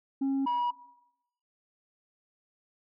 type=tone pair in turn; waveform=sine; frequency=271.9 / 967.1 Hz; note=C#4 / B5; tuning=-33 / -37 cents; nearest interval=octave + minor seventh; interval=2196 cents; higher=second; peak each=-23 dBFS; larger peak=neither; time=0.21-0.46 / 0.46-0.71 s; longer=neither; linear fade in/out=10 ms; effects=noise-tail reverb RT60 0.8 s tail -19 dB re dry + tanh soft clip ceiling -25 dBFS